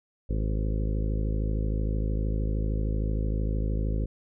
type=harmonic tone with a mistuned harmonic; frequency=53.1 Hz; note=G#1; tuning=39 cents sharp; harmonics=1 / 2 / 3 / 4 / 5 / 6 / 7 / 8 / 9 / 10; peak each=-26 / -32 / -36 / -38 / -40 / -42 / -43 / -44 / -45 / -46 dBFS; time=0.29-4.06 s; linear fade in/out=10 ms; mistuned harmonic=9; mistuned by=+38 cents; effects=none